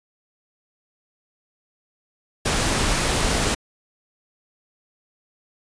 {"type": "noise", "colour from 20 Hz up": "pink", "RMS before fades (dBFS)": -21, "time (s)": [2.45, 3.55], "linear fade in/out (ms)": 10, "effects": ["resampled to 22050 Hz"]}